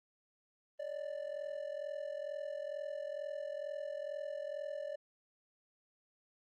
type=ring-modulated tone; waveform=triangle; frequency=587.3 Hz; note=D5; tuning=in tune; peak=-34 dBFS; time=0.79-4.96 s; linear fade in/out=10 ms; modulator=21.1 Hz; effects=Opus 32 kbps